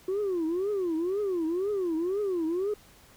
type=tone with vibrato; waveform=sine; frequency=364.4 Hz; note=F#4; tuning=26 cents flat; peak=-24 dBFS; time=0.08-2.74 s; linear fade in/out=5 ms; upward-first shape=triangle; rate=2 Hz; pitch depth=270 cents each way; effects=tanh soft clip ceiling -24 dBFS + pink hiss -56 dBFS RMS until 3.16 s